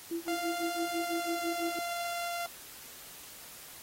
sine tone with tremolo, 335.6 Hz, E4, 31 cents sharp, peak -30 dBFS, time 0.11-1.79 s, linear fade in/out 2 ms, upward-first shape sine, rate 6 Hz, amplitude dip 100%
sawtooth tone with pitch glide, 696 to 691.2 Hz, F5 to F5, -6 to -18 cents, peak -30 dBFS, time 0.28-2.46 s, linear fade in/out 0 ms, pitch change -12 cents, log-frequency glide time 0.91-1.39 s
effects white hiss -49 dBFS RMS until 3.82 s + AAC 48 kbps

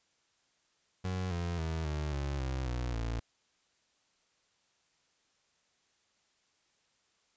30% pulse tone with pitch steps, 92.5 / 86.31 / 80.53 / 75.13 / 70.1 / 65.41 / 61.03 / 56.94 Hz, F#2 / F2 / E2 / D2 / C#2 / C2 / B1 / A#1, 0 / -20 / -40 / +40 / +20 / 0 / -20 / -40 cents, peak -30 dBFS, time 1.04-3.2 s, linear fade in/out 10 ms, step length 270 ms, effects white hiss -73 dBFS RMS until 7.36 s + resampled to 16000 Hz

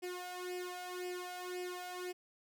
sawtooth tone with flanger, 360.5 Hz, F#4, 45 cents flat, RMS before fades -43 dBFS, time 0.02-2.13 s, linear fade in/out 20 ms, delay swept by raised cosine 0.38 to 1.33 ms, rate 1.9 Hz, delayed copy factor +0.8, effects none

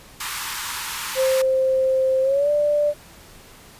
pink high-pass noise, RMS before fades -29 dBFS, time 0.2-1.42 s, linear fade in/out 5 ms, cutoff 870 Hz, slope 96 dB/octave
sine tone with pitch glide, 525 to 589.3 Hz, C5 to D5, +6 to +6 cents, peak -16 dBFS, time 1.15-2.94 s, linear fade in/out 50 ms, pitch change +200 cents, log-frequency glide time 2.22-2.5 s
effects pink hiss -46 dBFS RMS until 3.79 s + resampled to 32000 Hz

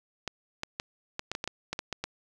clicks, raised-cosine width 0.2 ms, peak -15 dBFS, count 12, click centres 0.277 / 0.634 / 0.799 / 1.194 / 1.316 / 1.351 / 1.441 / 1.476 / 1.73 / 1.791 / 1.927 / 2.04 s, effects none

